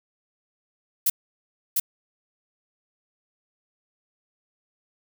violet noise with echo, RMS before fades -20 dBFS, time 1.06-1.1 s, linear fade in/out 5 ms, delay 700 ms, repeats 1, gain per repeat -2 dB, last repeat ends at 1.8 s, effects none

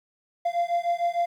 triangle beating tone pair, 688 / 694.6 Hz, F5 / F5, -26 / -10 cents, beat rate 6.6 Hz, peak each -24 / -24 dBFS, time 0.45-1.26 s, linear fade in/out 10 ms, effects 10-bit

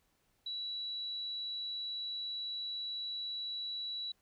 sine tone, 3926 Hz, B7, 11 cents flat, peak -37 dBFS, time 0.46-4.12 s, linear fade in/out 5 ms, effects pink hiss -75 dBFS RMS until 4.21 s

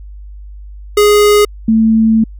square / sine tone pair in turn, 415.3 / 222.3 Hz, G#4 / A3, 0 / +18 cents, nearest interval major seventh, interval 1082 cents, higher first, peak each -6 dBFS, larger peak neither, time 0.97-1.45 / 1.68-2.24 s, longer second, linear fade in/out 5 ms, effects added 50 Hz sine -28 dBFS peak until 2.39 s

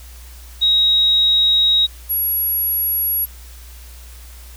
sine tone pair in turn, 3800 / 11367 Hz, A#7 / F9, +33 / +29 cents, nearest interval octave + perfect fifth, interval 1896 cents, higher second, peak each -11 / -16 dBFS, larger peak first, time 0.61-1.87 / 2.09-3.26 s, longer first, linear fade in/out 20 ms, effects added 60 Hz sine -36 dBFS peak until 4.56 s + white hiss -44 dBFS RMS until 4.56 s

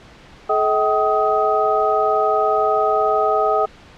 sine tone cluster, 428.7 / 638 / 769 / 1258 Hz, A4 / D#5 / G5 / D#6, -45 / +43 / -33 / +19 cents, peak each -20 dBFS, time 0.49-3.66 s, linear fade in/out 10 ms, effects pink hiss -44 dBFS RMS until 3.97 s + low-pass 4000 Hz 12 dB/octave

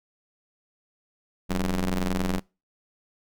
sawtooth ring-modulated tone, 90.2 Hz, F#2, 44 cents flat, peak -17 dBFS, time 1.49-2.4 s, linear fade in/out 20 ms, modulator 101 Hz, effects noise-tail reverb RT60 0.3 s tail -25 dB re dry

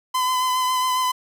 45% pulse tone with vibrato, 1016 Hz, B5, 49 cents sharp, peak -19 dBFS, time 0.14-1.12 s, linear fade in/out 10 ms, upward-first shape triangle, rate 7.3 Hz, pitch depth 24 cents each way, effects none

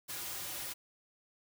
white noise with comb filter, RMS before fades -41 dBFS, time 0.08-0.74 s, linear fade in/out 20 ms, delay 4.5 ms, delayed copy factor -0.7, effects none

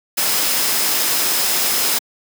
sine tone in noise, 5100 Hz, D#8, 42 cents sharp, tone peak -27 dBFS, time 0.17-1.99 s, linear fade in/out 10 ms, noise white, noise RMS -18 dBFS, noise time 0.17-1.99 s, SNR -12 dB, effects high-pass 200 Hz 12 dB/octave

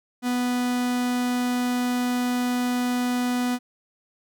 45% pulse tone, 246.9 Hz, B3, in tune, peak -22 dBFS, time 0.22-3.59 s, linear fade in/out 50 ms, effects none

